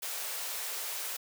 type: high-pass noise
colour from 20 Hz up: white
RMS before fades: -37 dBFS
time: 0.02-1.17 s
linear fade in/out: 10 ms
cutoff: 400 Hz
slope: 48 dB/octave
effects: none